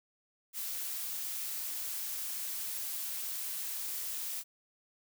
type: noise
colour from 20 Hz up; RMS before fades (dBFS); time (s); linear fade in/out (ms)
blue; -38; 0.53-4.44; 50
effects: none